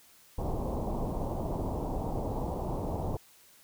pink low-pass noise, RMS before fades -33 dBFS, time 0.38-3.17 s, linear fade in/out 5 ms, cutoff 970 Hz, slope 48 dB/octave, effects white hiss -59 dBFS RMS until 3.63 s

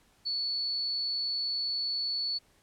sine tone, 4435 Hz, C#8, in tune, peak -29 dBFS, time 0.25-2.39 s, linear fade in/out 20 ms, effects pink hiss -65 dBFS RMS until 2.62 s + low-pass 12000 Hz 12 dB/octave

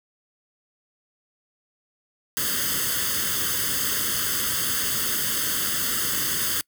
white noise with comb filter, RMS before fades -25 dBFS, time 2.37-6.61 s, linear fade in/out 0 ms, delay 0.62 ms, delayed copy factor +0.9, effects noise-tail reverb RT60 0.1 s tail -25 dB re dry + high-pass 60 Hz 12 dB/octave

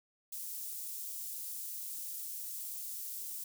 white high-pass noise, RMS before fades -42 dBFS, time 0.32-3.44 s, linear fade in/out 5 ms, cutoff 8100 Hz, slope 12 dB/octave, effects none

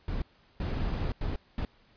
brown noise bursts at uneven times, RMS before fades -31 dBFS, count 4, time 0.08-0.22 / 0.6-1.12 / 1.21-1.36 / 1.58-1.65 s, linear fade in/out 2 ms, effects pink hiss -63 dBFS RMS until 1.96 s + resampled to 11025 Hz

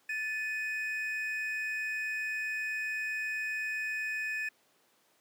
triangle tone pair together, 1747.7 / 2500 Hz, A6 / D#7, -12 / +8 cents, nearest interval tritone, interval 620 cents, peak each -33 / -34 dBFS, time 0.09-4.49 s, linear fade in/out 5 ms, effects pink hiss -68 dBFS RMS until 5.2 s + high-pass 300 Hz 12 dB/octave

